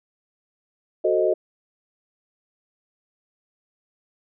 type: chord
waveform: sine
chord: F# diminished seventh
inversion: none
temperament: equal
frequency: 370 / 440 / 523.3 / 622.3 Hz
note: F#4 / A4 / C5 / Eb5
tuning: 0 / 0 / 0 / 0 cents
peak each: -22 / -24 / -26 / -21 dBFS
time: 1.04-1.34 s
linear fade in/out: 10 ms
effects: none